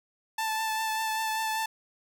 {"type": "tone with vibrato", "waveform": "sawtooth", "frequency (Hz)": 880, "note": "A5", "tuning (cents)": 0, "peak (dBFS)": -24, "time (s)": [0.38, 1.66], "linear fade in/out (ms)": 5, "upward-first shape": "triangle", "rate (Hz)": 5.1, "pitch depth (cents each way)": 20, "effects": []}